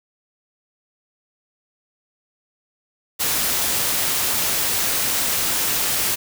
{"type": "noise", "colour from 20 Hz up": "white", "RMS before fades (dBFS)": -21, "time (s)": [3.19, 6.16], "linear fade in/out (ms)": 20, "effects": []}